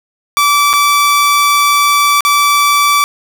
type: tone with dropouts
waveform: sawtooth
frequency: 1158 Hz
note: D6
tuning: 25 cents flat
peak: -4 dBFS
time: 0.37-3.04 s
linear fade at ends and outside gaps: 0 ms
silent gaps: 0.731-0.736 / 2.207-2.25 s
effects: 7-bit